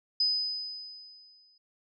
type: tone with exponential decay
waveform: sine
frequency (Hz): 5010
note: D#8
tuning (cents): +11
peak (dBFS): -22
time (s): 0.2-1.58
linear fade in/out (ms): 5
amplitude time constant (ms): 300
effects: none